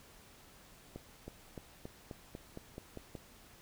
accelerating click train, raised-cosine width 2 ms, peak -30 dBFS, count 10, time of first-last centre 0.96-3.152 s, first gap 320 ms, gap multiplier 0.93, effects pink hiss -59 dBFS RMS until 3.61 s

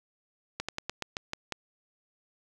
slowing click train, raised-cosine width 0.2 ms, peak -15 dBFS, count 8, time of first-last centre 0.6-1.523 s, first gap 86 ms, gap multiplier 1.14, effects none

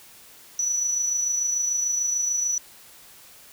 sine tone with amplitude modulation, 5920 Hz, F#8, in tune, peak -20 dBFS, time 0.59-2.58 s, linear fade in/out 2 ms, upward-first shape sine, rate 26.8 Hz, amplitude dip 40%, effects white hiss -49 dBFS RMS until 3.52 s

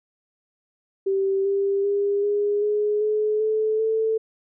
sine tone with pitch steps, 388.8 / 396.1 / 403.4 / 411 / 418.6 / 426.4 / 434.4 / 442.5 Hz, G4 / G4 / G4 / G#4 / G#4 / G#4 / A4 / A4, -14 / +18 / +50 / -18 / +14 / +46 / -22 / +10 cents, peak -19 dBFS, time 1.06-4.18 s, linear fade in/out 10 ms, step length 390 ms, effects none

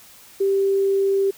sine tone, 392 Hz, G4, in tune, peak -16 dBFS, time 0.4-1.31 s, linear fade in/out 10 ms, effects white hiss -47 dBFS RMS until 1.37 s

